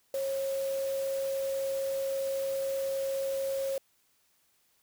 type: tone in noise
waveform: sine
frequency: 543 Hz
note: C#5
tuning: 36 cents flat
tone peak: -29 dBFS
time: 0.14-3.78 s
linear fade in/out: 2 ms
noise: white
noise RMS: -45 dBFS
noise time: 0.14-3.78 s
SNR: +13 dB
effects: white hiss -70 dBFS RMS until 4.82 s